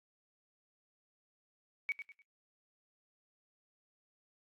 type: tone with echo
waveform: sine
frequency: 2258 Hz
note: C#7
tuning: 31 cents sharp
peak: -31 dBFS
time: 1.89-1.92 s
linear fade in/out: 0 ms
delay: 100 ms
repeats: 3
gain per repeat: -10 dB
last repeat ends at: 2.22 s
effects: noise-tail reverb RT60 0.4 s tail -26 dB re dry + AAC 64 kbps

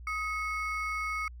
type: ring-modulated tone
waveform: triangle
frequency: 1727 Hz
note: A6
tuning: 33 cents flat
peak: -26 dBFS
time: 0.07-1.28 s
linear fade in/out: 2 ms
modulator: 467 Hz
effects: added 60 Hz sine -43 dBFS peak until 1.4 s

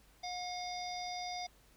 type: harmonic tone with a mistuned harmonic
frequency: 720 Hz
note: F#5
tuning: 47 cents flat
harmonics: 1 / 3 / 5 / 7 / 8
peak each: -40 / -48 / -49 / -46 / -51 dBFS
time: 0.23-1.47 s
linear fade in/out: 10 ms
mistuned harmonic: 7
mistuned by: -45 cents
effects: added 50 Hz sine -66 dBFS peak until 1.76 s + pink hiss -66 dBFS RMS until 1.76 s

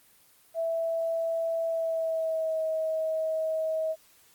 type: tone with pitch glide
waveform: sine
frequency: 659.3 to 636.8 Hz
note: E5 to D#5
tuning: 0 to +40 cents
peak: -26 dBFS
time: 0.54-3.96 s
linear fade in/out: 50 ms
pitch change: -60 cents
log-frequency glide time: 1.65-2.62 s
effects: white hiss -60 dBFS RMS until 4.34 s + Opus 24 kbps

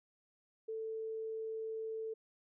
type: tone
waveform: sine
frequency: 443.2 Hz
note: A4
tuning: 13 cents sharp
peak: -38 dBFS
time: 0.68-2.14 s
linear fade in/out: 10 ms
effects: none

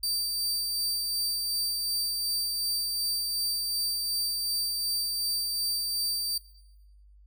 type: tone with tremolo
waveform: sawtooth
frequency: 4648 Hz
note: D8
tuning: 19 cents flat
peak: -23 dBFS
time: 0.03-6.38 s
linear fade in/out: 5 ms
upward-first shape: sine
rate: 2.7 Hz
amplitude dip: 25%
effects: noise-tail reverb RT60 1.0 s tail -19 dB re dry + added 50 Hz sine -52 dBFS peak until 7.26 s

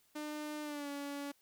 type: tone with pitch glide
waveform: sawtooth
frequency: 300.9 to 284 Hz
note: D4 to C#4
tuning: +42 to +42 cents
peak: -36 dBFS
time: 0.15-1.32 s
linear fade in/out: 10 ms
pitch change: -100 cents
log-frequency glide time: 0.62-0.89 s
effects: white hiss -71 dBFS RMS until 1.41 s

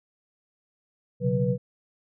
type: tone cluster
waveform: sine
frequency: 125.2 / 138.6 / 184 / 488.7 Hz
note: B2 / C#3 / F#3 / B4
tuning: +24 / 0 / -9 / -18 cents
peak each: -27 dBFS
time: 1.2-1.58 s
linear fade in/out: 50 ms
effects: none

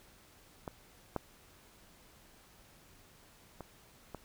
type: clicks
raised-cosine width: 1 ms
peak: -25 / -19 / -29 / -27 dBFS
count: 4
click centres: 0.678 / 1.163 / 3.607 / 4.147 s
effects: pink hiss -61 dBFS RMS until 4.24 s

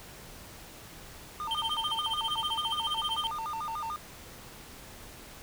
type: tone with vibrato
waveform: triangle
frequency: 1046.5 Hz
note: C6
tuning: in tune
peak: -31 dBFS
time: 1.4-3.96 s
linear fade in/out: 0 ms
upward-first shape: square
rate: 6.8 Hz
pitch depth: 260 cents each way
type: tone with tremolo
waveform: triangle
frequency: 3138 Hz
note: G7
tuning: 1 cent sharp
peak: -26 dBFS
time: 1.51-3.27 s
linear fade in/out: 0 ms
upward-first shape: sine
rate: 15 Hz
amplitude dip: 90%
effects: pink hiss -48 dBFS RMS until 5.42 s

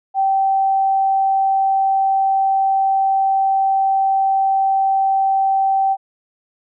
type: tone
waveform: sine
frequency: 776 Hz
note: G5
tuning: 18 cents flat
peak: -13 dBFS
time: 0.14-5.97 s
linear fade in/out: 50 ms
effects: none

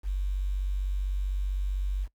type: tone with quantisation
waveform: sine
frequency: 47.82 Hz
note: G1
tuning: 42 cents flat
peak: -26 dBFS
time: 0.03-2.08 s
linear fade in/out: 50 ms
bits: 9
effects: noise-tail reverb RT60 0.1 s tail -21 dB re dry

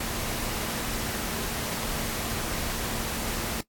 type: tone in noise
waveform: sine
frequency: 226.3 Hz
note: A3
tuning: 49 cents sharp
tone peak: -40 dBFS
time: 0-3.61 s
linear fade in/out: 5 ms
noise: pink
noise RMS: -31 dBFS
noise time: 0-3.61 s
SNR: -12 dB
effects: noise-tail reverb RT60 0.1 s tail -18 dB re dry + AAC 64 kbps

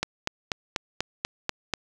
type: click train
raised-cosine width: 0.2 ms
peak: -8 dBFS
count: 8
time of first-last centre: 0.03-1.737 s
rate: 4.1 Hz
effects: none

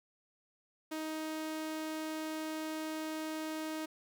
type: tone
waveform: sawtooth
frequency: 313.6 Hz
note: D#4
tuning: 14 cents sharp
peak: -33 dBFS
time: 0.91-3.86 s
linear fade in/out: 10 ms
effects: 11-bit

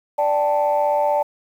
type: chord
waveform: sine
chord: D suspended fourth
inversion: none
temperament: equal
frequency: 587.3 / 784 / 880 Hz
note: D5 / G5 / A5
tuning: 0 / 0 / 0 cents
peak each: -18 / -23 / -19 dBFS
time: 0.18-1.23 s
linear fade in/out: 10 ms
effects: tanh soft clip ceiling -9 dBFS + 8-bit

